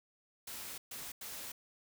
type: noise bursts at uneven times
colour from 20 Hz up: white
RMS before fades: -45 dBFS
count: 3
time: 0.47-0.78 / 0.91-1.12 / 1.21-1.52 s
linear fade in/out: 5 ms
effects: none